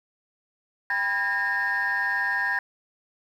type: tone cluster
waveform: sine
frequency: 791 / 984 / 1626 / 1833 Hz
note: G5 / B5 / G#6 / A#6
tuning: +15 / -7 / -37 / -30 cents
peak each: -33 / -32 / -25 / -25 dBFS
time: 0.9-2.59 s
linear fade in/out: 2 ms
effects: tanh soft clip ceiling -17 dBFS + 9-bit